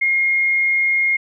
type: tone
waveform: sine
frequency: 2140 Hz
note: C7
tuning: 38 cents sharp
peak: -14 dBFS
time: 0.01-1.17 s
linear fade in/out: 10 ms
effects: none